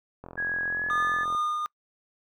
click train, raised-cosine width 1 ms, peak -27 dBFS, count 49, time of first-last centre 0.24-1.349 s, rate 43.3 Hz
sine tone with pitch glide, 1659 to 1729.5 Hz, G#6 to A6, -2 to -30 cents, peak -26 dBFS, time 0.37-1.25 s, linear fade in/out 20 ms, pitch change +72 cents, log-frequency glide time 0.65-1.03 s
triangle tone with tremolo, 1218 Hz, D#6, 37 cents flat, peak -22 dBFS, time 0.9-1.66 s, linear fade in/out 0 ms, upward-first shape triangle, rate 2.5 Hz, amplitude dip 40%
effects noise-tail reverb RT60 0.1 s tail -25 dB re dry

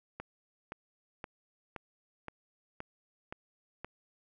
click train, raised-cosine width 0.5 ms, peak -25 dBFS, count 8, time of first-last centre 0.2-3.846 s, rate 1.92 Hz, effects none

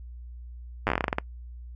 slowing click train, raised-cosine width 0.5 ms, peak -9 dBFS, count 13, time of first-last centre 0.87-1.184 s, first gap 9 ms, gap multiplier 1.18, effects noise-tail reverb RT60 0.1 s tail -24 dB re dry + added 60 Hz sine -39 dBFS peak until 1.75 s

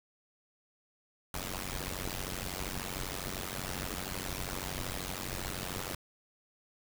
pink noise with amplitude modulation, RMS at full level -34 dBFS, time 1.34-5.95 s, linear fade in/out 2 ms, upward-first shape sine, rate 92.8 Hz, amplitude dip 100%, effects none

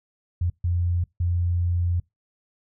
sine tone bursts at uneven times, 87.31 Hz, F2, in tune, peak -20 dBFS, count 3, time 0.41-0.5 / 0.64-1.04 / 1.2-2 s, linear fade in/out 5 ms, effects noise-tail reverb RT60 0.2 s tail -25 dB re dry

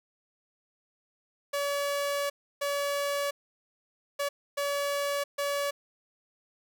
sawtooth tone bursts at uneven times, 569 Hz, C#5, 45 cents sharp, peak -24 dBFS, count 5, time 1.53-2.3 / 2.61-3.31 / 4.19-4.29 / 4.57-5.24 / 5.38-5.71 s, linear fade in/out 10 ms, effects none

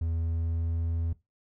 triangle tone with pitch glide, 82.41 to 83.13 Hz, E2 to E2, 0 to +15 cents, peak -25 dBFS, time 0.01-1.13 s, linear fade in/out 5 ms, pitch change +15 cents, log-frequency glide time 0.16-0.8 s, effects noise-tail reverb RT60 0.2 s tail -18 dB re dry

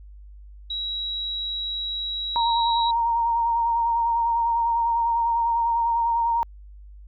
sine tone, 3872 Hz, B7, 35 cents flat, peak -26 dBFS, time 0.7-2.91 s, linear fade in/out 5 ms
sine tone with vibrato, 930 Hz, A#5, 4 cents flat, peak -19 dBFS, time 2.36-6.43 s, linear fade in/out 0 ms, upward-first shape sine, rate 10 Hz, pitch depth 26 cents each way
effects added 50 Hz sine -41 dBFS peak until 7.07 s

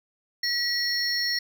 triangle tone cluster, 1932 / 4324 / 5470 Hz, B6 / C#8 / F8, -39 / -44 / -37 cents, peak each -27 dBFS, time 0.43-1.39 s, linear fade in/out 5 ms, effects none

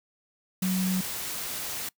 sine tone in noise, 185.8 Hz, F#3, 7 cents sharp, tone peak -24 dBFS, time 0.62-1.01 s, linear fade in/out 5 ms, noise white, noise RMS -34 dBFS, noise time 0.62-1.89 s, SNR +7 dB, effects noise-tail reverb RT60 0.1 s tail -23 dB re dry

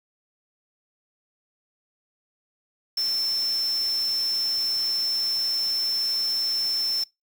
sine tone in noise, 5340 Hz, E8, 22 cents sharp, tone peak -22 dBFS, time 2.97-7.04 s, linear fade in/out 5 ms, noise white, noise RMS -40 dBFS, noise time 2.97-7.04 s, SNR +15 dB, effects noise-tail reverb RT60 0.2 s tail -26 dB re dry

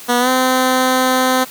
10% pulse tone with pitch glide, 243.3 to 257.3 Hz, B3 to C4, -26 to -29 cents, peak -4 dBFS, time 0.08-1.45 s, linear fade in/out 20 ms, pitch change +97 cents, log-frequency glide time 0.19-0.29 s, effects white hiss -35 dBFS RMS until 1.5 s + high-pass 100 Hz 12 dB/octave

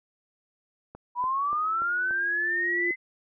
click train, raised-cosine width 1 ms, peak -28 dBFS, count 5, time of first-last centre 0.95-2.109 s, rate 3.45 Hz
sine linear sweep, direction up, 960 to 2057 Hz, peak -24 dBFS, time 1.15-2.96 s, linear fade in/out 50 ms
sine tone with exponential growth, 349.2 Hz, F4, in tune, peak -28 dBFS, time 1.16-2.91 s, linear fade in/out 2 ms, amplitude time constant 380 ms
effects none

